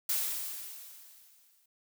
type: noise with exponential decay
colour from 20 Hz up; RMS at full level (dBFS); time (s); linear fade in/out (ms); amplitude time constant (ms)
blue; -29; 0.09-1.66; 5; 340
effects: none